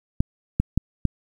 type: clicks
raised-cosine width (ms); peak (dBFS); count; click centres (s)
5; -6; 4; 0.205 / 0.6 / 0.776 / 1.053
effects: 8-bit